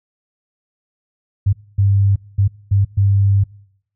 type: tone bursts at uneven times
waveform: sine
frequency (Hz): 99.3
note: G2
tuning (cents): +23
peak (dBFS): -10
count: 5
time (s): 1.46-1.53 / 1.78-2.16 / 2.38-2.48 / 2.71-2.85 / 2.97-3.44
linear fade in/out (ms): 10
effects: noise-tail reverb RT60 0.7 s tail -24 dB re dry

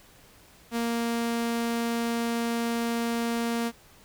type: tone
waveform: sawtooth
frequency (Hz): 233.1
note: A#3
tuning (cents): 0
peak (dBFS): -22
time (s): 0.71-3.72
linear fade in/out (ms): 50
effects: pink hiss -55 dBFS RMS until 4.04 s

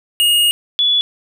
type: tone pair in turn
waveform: square / sine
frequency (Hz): 2861 / 3423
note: F7 / A7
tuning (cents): +41 / -48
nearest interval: minor third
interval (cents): 311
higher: second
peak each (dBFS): -11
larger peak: neither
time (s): 0.2-0.51 / 0.79-1.01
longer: first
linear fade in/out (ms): 0
effects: none

